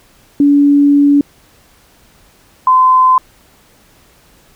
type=tone pair in turn; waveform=sine; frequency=285.9 / 1026.8 Hz; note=D4 / C6; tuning=-46 / -33 cents; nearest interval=octave + minor seventh; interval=2213 cents; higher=second; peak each=-5 dBFS; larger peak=neither; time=0.4-1.21 / 2.67-3.18 s; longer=first; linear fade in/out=2 ms; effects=pink hiss -48 dBFS RMS until 4.55 s